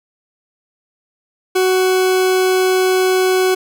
40% pulse tone, 372.5 Hz, F#4, 12 cents sharp, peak -11 dBFS, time 1.55-3.55 s, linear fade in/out 10 ms, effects none

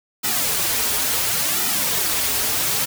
white noise with flanger, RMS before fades -21 dBFS, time 0.23-2.86 s, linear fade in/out 20 ms, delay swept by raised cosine 1.8 to 6 ms, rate 0.71 Hz, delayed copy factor -0.75, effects none

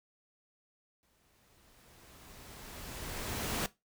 pink noise with exponential growth, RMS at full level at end -33 dBFS, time 1.03-3.66 s, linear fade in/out 0 ms, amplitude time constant 570 ms, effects noise-tail reverb RT60 0.2 s tail -18 dB re dry

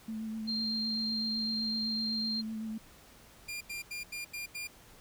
sine tone with vibrato, 220 Hz, A3, in tune, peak -35 dBFS, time 0.08-2.78 s, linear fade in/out 5 ms, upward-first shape triangle, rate 7.9 Hz, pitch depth 28 cents each way
sine tone, 4186 Hz, C8, in tune, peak -32 dBFS, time 0.47-2.42 s, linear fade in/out 20 ms
sawtooth tone bursts, 2400 Hz, D7, 37 cents sharp, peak -34 dBFS, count 6, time 3.48-4.675 s, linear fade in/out 10 ms, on 130 ms, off 83 ms
effects pink hiss -57 dBFS RMS until 5 s

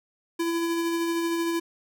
square tone with tremolo, 335.7 Hz, E4, 32 cents sharp, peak -24 dBFS, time 0.39-1.6 s, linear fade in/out 10 ms, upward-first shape sine, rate 13 Hz, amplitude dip 25%, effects none

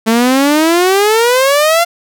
sawtooth exponential sweep, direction up, 220 to 698.5 Hz, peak -4 dBFS, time 0.06-1.85 s, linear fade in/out 20 ms, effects none

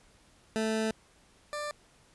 20% pulse tone pair in turn, 220 / 592.4 Hz, A3 / D5, 0 / +15 cents, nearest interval octave + perfect fourth, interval 1715 cents, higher second, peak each -23 / -29 dBFS, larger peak first, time 0.56-0.91 / 1.53-1.71 s, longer first, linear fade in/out 0 ms, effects pink hiss -62 dBFS RMS until 2.14 s + resampled to 24000 Hz

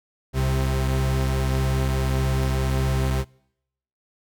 45% pulse tone pair together, 66.3 / 130.96 Hz, C2 / C3, +23 / +2 cents, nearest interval octave, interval 1179 cents, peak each -23 dBFS, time 0.33-3.25 s, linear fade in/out 50 ms, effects noise-tail reverb RT60 0.8 s tail -26 dB re dry

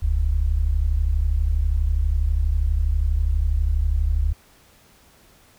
sine tone pair together, 41.13 / 73.42 Hz, E1 / D2, -3 / 0 cents, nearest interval minor seventh, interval 1003 cents, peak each -20 dBFS, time 0.02-4.33 s, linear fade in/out 10 ms, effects pink hiss -54 dBFS RMS until 5.58 s

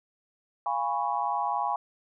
sine chord, C# dominant seventh, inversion first, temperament equal with one note detuned, 698.5 / 821.5 / 987.8 / 1108.7 Hz, E#5 / G#5 / B5 / C#6, 0 / -19 / 0 / 0 cents, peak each -34 / -29 / -31 / -33 dBFS, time 0.66-1.76 s, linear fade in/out 2 ms, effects none

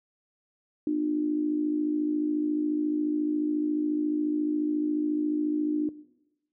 sine tone with amplitude modulation, 301.1 Hz, D4, 43 cents sharp, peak -21 dBFS, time 0.87-5.89 s, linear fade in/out 2 ms, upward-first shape sine, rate 54.2 Hz, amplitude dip 65%, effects noise-tail reverb RT60 1.0 s tail -19 dB re dry

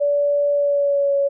sine tone with pitch glide, 576 to 559.9 Hz, D5 to C#5, -34 to +17 cents, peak -15 dBFS, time 0-1.29 s, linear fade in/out 20 ms, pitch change -49 cents, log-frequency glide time 0.52-1.15 s, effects none

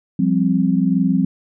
sine chord, F suspended second, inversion none, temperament just, 174.61 / 196.44 / 261.9 Hz, F3 / G3 / C4, 0 / +4 / +2 cents, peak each -18 dBFS, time 0.19-1.25 s, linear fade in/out 5 ms, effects none

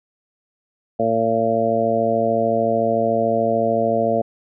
harmonic tone, 113.6 Hz, A#2, 44 cents flat, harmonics 1 / 2 / 3 / 4 / 5 / 6, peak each -31 / -24 / -29 / -23 / -21 / -20 dBFS, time 0.99-4.22 s, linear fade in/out 10 ms, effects none

